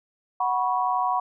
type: chord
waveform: sine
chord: F# suspended fourth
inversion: none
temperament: equal with one note detuned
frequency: 740 / 977 / 1108.7 Hz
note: F#5 / B5 / C#6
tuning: 0 / -19 / 0 cents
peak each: -25 / -25 / -27 dBFS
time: 0.4-1.2 s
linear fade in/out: 5 ms
effects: none